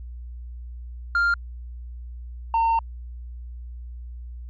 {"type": "tone pair in turn", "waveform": "sine", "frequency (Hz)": [1396.9, 911.5], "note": ["F6", "A#5"], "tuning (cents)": [0, -39], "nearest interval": "perfect fifth", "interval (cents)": 739, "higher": "first", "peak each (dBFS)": -15, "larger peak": "neither", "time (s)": [[1.15, 1.34], [2.54, 2.79]], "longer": "second", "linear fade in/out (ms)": 2, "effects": ["tanh soft clip ceiling -17 dBFS", "added 60 Hz sine -34 dBFS peak until 4.49 s"]}